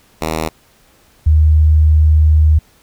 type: tone pair in turn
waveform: 5% pulse / sine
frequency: 79.5 / 77.24 Hz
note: D#2 / D#2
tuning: +38 / -12 cents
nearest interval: unison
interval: 50 cents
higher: first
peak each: -6 dBFS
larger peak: neither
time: 0.21-0.49 / 1.26-2.59 s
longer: second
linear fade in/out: 10 ms
effects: pink hiss -51 dBFS RMS until 2.82 s